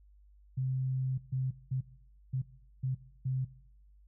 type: tone bursts at uneven times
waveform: sine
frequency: 130.6 Hz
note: C3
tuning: 3 cents flat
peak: -29 dBFS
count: 6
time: 0.57-1.18 / 1.32-1.51 / 1.71-1.81 / 2.33-2.42 / 2.83-2.95 / 3.25-3.45 s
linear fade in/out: 10 ms
effects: noise-tail reverb RT60 0.8 s tail -20 dB re dry + added 50 Hz sine -57 dBFS peak until 4.07 s